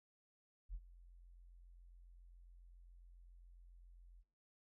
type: tone with ADSR envelope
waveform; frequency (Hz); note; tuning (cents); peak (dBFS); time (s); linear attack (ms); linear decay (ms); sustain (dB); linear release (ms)
sine; 43.65; F1; 0; -39; 0.69-4.24; 53; 51; -19; 45
effects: noise-tail reverb RT60 0.4 s tail -23 dB re dry + tanh soft clip ceiling -39 dBFS